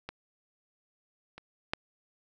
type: clicks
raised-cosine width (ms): 0.3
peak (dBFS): -22 / -29 / -13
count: 3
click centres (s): 0.09 / 1.38 / 1.735
effects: none